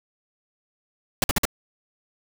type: noise bursts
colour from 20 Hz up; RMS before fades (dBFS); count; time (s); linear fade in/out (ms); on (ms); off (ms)
pink; -20; 4; 1.22-1.453; 2; 20; 51
effects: none